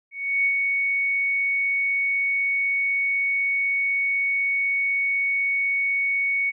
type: tone with ADSR envelope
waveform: sine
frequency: 2226 Hz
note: C#7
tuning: 7 cents sharp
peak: -17 dBFS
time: 0.11-6.52 s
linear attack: 340 ms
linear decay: 74 ms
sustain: -3 dB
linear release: 32 ms
effects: none